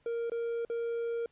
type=tone with dropouts; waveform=triangle; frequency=466.2 Hz; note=A#4; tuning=in tune; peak=-29 dBFS; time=0.06-1.26 s; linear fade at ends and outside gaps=2 ms; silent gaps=0.298-0.318 / 0.65-0.699 s; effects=pink hiss -70 dBFS RMS until 1.31 s + resampled to 8000 Hz